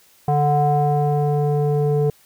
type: tone with low-pass filter sweep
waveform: square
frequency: 146.83 Hz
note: D3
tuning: in tune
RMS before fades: -18 dBFS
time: 0.28-2.1 s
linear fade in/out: 2 ms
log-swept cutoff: 790 to 520 Hz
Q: 6.1
effects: white hiss -54 dBFS RMS until 2.25 s